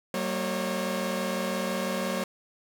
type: tone cluster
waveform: sawtooth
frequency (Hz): 190 / 230.3 / 544 / 600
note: F#3 / A#3 / C#5 / D5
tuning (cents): +46 / -21 / -33 / +37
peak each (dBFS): -28 / -30 / -28 / -35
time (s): 0.14-2.24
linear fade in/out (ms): 2
effects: none